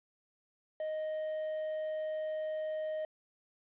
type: tone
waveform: triangle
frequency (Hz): 622.3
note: D#5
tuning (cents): 0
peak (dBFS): -32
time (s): 0.8-3.05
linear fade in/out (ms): 2
effects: resampled to 8000 Hz + 11-bit